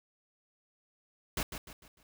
pink noise with echo, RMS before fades -33 dBFS, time 1.37-1.43 s, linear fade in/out 2 ms, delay 150 ms, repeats 4, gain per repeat -8 dB, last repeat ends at 2.03 s, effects none

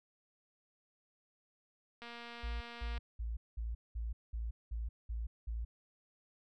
click train, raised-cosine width 0.3 ms, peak -33 dBFS, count 227, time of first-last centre 2.02-2.978 s, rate 236 Hz
sine tone bursts, 56.5 Hz, A1, 47 cents sharp, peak -36 dBFS, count 9, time 2.43-5.65 s, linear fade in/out 10 ms, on 180 ms, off 200 ms
effects none

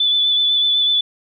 sine tone with vibrato, 3485 Hz, A7, 17 cents flat, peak -13 dBFS, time 0-1.01 s, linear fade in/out 5 ms, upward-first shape sine, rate 8 Hz, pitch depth 21 cents each way, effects none

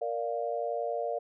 sine chord, Bb major, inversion none, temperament equal, 466.2 / 587.3 / 698.5 Hz, Bb4 / D5 / F5, 0 / 0 / 0 cents, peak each -34 dBFS, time 0.01-1.19 s, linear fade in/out 10 ms, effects none

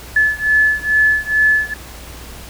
sine beating tone pair, 1725 / 1727.3 Hz, A6 / A6, -35 / -32 cents, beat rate 2.3 Hz, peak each -14 / -15 dBFS, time 0.16-1.74 s, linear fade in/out 5 ms, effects added 60 Hz sine -35 dBFS peak until 2.49 s + pink hiss -36 dBFS RMS until 2.49 s

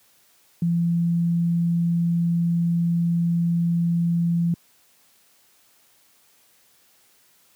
sine tone, 170 Hz, F3, 46 cents flat, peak -18 dBFS, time 0.62-4.54 s, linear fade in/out 2 ms, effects white hiss -59 dBFS RMS until 7.55 s + high-pass 80 Hz 12 dB/octave

